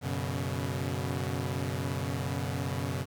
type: chord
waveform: sawtooth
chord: F# suspended fourth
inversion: none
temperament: equal with one note detuned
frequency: 92.5 / 123.47 / 140.77 Hz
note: F#2 / B2 / C#3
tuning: 0 / 0 / +27 cents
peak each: -31 dBFS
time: 0.01-3.06 s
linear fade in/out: 50 ms
effects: 10-bit